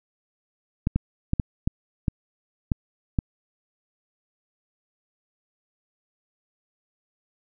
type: clicks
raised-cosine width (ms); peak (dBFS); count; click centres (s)
5; -9; 8; 0.871 / 0.96 / 1.334 / 1.398 / 1.675 / 2.082 / 2.718 / 3.188
effects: none